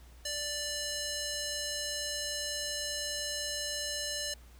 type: tone with band-pass filter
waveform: square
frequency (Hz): 587.3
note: D5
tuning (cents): 0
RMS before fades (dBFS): -36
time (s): 0.25-4.34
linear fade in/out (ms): 5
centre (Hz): 5900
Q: 1.2
effects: added 60 Hz sine -52 dBFS peak until 4.59 s + pink hiss -61 dBFS RMS until 4.59 s